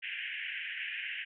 white band-pass noise, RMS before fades -39 dBFS, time 0.02-1.25 s, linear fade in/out 20 ms, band 1600 to 3000 Hz, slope 96 dB/octave, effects none

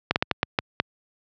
slowing click train, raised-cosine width 0.3 ms, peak -3 dBFS, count 7, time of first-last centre 0.11-0.8 s, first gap 49 ms, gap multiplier 1.34, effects high-pass 80 Hz 12 dB/octave + low-pass 5000 Hz 12 dB/octave

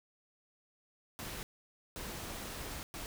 pink noise bursts at uneven times, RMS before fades -43 dBFS, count 3, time 1.19-1.43 / 1.96-2.83 / 2.94-3.06 s, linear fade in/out 0 ms, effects none

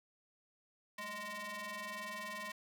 sawtooth ring-modulated tone, 411.3 Hz, G#4, 17 cents flat, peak -35 dBFS, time 0.98-2.52 s, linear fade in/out 5 ms, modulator 1450 Hz, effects none

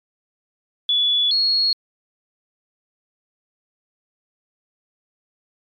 sine tone pair in turn, 3426 / 4316 Hz, A7 / C#8, -47 / -47 cents, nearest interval major third, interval 400 cents, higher second, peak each -15 dBFS, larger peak neither, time 0.89-1.31 / 1.31-1.73 s, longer neither, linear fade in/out 2 ms, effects MP3 96 kbps

